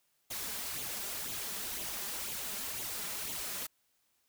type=noise with flanger; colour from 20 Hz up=white; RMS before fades=-39 dBFS; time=0.3-3.67 s; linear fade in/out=10 ms; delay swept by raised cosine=0.28 to 5.08 ms; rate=2 Hz; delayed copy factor=+0.6; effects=white hiss -75 dBFS RMS until 4.28 s